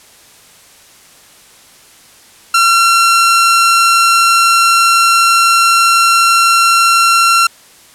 sawtooth tone, 1363 Hz, F6, 43 cents flat, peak -3 dBFS, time 2.54-7.47 s, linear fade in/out 5 ms, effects white hiss -42 dBFS RMS until 7.94 s + low-pass 11000 Hz 12 dB/octave

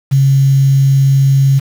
sine tone with quantisation, 136.3 Hz, C#3, 29 cents flat, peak -6 dBFS, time 0.11-1.6 s, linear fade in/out 20 ms, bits 5, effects none

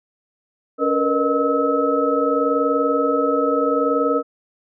sine tone cluster, 280.7 / 462.6 / 483.3 / 614 / 1293 Hz, C#4 / A#4 / B4 / D#5 / E6, +22 / -13 / -38 / -23 / -34 cents, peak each -22 / -23 / -21 / -24 / -22 dBFS, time 0.78-4.23 s, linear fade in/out 50 ms, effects none

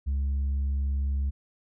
sine tone with tanh clipping, 69 Hz, C#2, 7 cents flat, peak -25 dBFS, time 0.06-1.31 s, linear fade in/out 20 ms, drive 2 dB, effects none

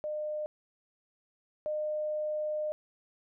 sine tone pair in turn, 606 / 608.4 Hz, D#5 / D#5, -46 / -39 cents, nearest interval unison, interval 7 cents, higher second, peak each -32 / -30 dBFS, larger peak second, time 0.04-0.46 / 1.66-2.72 s, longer second, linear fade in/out 0 ms, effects none

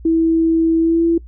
sine tone with pitch glide, 327 to 334.5 Hz, E4 to E4, -14 to +25 cents, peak -11 dBFS, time 0.05-1.18 s, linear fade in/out 5 ms, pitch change +39 cents, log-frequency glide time 0.79-1.05 s, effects noise-tail reverb RT60 0.1 s tail -22 dB re dry + added 59 Hz sine -34 dBFS peak until 1.27 s

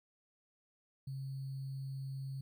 sine tone with sample-and-hold, 134.9 Hz, C#3, 47 cents flat, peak -39 dBFS, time 1.07-2.41 s, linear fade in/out 5 ms, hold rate 4410 Hz, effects none

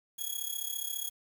5% pulse tone with amplitude modulation, 3327 Hz, G#7, 2 cents sharp, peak -22 dBFS, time 0.18-1.1 s, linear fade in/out 20 ms, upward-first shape sine, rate 34.7 Hz, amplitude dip 80%, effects 9-bit

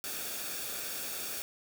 white noise with comb filter, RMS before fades -38 dBFS, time 0.04-1.42 s, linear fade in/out 0 ms, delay 0.99 ms, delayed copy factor -0.55, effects none

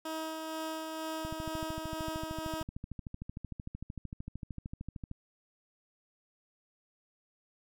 15% pulse tone with tremolo, 318.1 Hz, D#4, 38 cents sharp, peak -29 dBFS, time 0.05-2.63 s, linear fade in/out 5 ms, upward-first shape sine, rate 2.1 Hz, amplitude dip 30%
click train, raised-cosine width 5 ms, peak -28 dBFS, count 52, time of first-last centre 1.25-5.114 s, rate 13.2 Hz
effects none

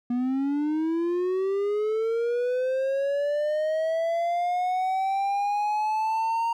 triangle linear sweep, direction up, 240 to 929 Hz, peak -21 dBFS, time 0.1-6.53 s, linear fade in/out 5 ms, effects none

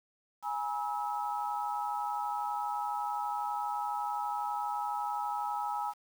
sine tone cluster, 830 / 962 / 1295 Hz, G#5 / B5 / E6, -1 / -46 / -31 cents, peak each -34 / -37 / -38 dBFS, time 0.42-5.94 s, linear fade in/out 50 ms, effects 9-bit

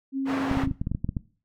sine tone, 270 Hz, C#4, 45 cents flat, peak -25 dBFS, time 0.12-0.73 s, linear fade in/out 50 ms
white band-pass noise, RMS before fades -32 dBFS, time 0.25-0.67 s, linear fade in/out 50 ms, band 110 to 1200 Hz, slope 12 dB/octave
clicks, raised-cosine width 5 ms, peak -15 dBFS, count 12, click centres 0.513 / 0.572 / 0.637 / 0.674 / 0.712 / 0.815 / 0.871 / 0.916 / 0.949 / 1.045 / 1.091 / 1.168 s
effects noise-tail reverb RT60 0.4 s tail -20 dB re dry

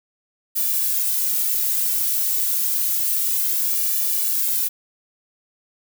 violet noise with flanger, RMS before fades -21 dBFS, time 0.55-4.69 s, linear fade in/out 20 ms, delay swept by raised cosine 1.7 to 2.67 ms, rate 0.29 Hz, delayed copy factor +0.95, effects none

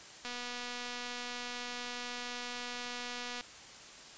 click train, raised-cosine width 0.2 ms, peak -24 dBFS, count 772, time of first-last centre 0.25-3.41 s, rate 244 Hz, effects white hiss -51 dBFS RMS until 4.17 s + resampled to 16000 Hz

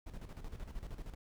brown noise with tremolo, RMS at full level -43 dBFS, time 0.06-1.15 s, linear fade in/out 10 ms, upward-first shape square, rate 13 Hz, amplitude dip 65%, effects none

